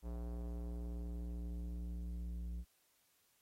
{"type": "tone with low-pass filter sweep", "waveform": "square", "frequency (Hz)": 59, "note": "A#1", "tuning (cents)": 22, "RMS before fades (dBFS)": -43, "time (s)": [0.02, 2.65], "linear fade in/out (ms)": 50, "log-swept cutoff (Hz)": [710, 150], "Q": 0.93, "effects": ["white hiss -75 dBFS RMS until 3.41 s", "AAC 48 kbps"]}